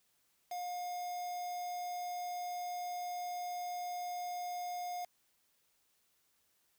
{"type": "tone with quantisation", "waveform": "triangle", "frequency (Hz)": 713, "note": "F5", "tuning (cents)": 36, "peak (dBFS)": -36, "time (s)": [0.51, 5.05], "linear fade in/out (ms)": 5, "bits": 8, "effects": ["white hiss -75 dBFS RMS until 6.78 s"]}